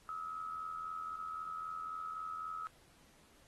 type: tone with amplitude modulation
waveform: sine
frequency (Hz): 1285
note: E6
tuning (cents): -45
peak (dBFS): -37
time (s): 0.09-2.67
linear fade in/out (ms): 0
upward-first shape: sine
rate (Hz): 83.8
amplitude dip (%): 60
effects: pink hiss -66 dBFS RMS until 3.47 s + AAC 32 kbps